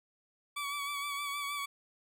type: tone with vibrato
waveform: 20% pulse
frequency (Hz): 1143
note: D6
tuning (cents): -47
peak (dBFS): -30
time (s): 0.56-1.66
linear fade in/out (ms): 10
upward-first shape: sine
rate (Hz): 6.4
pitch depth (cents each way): 33
effects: none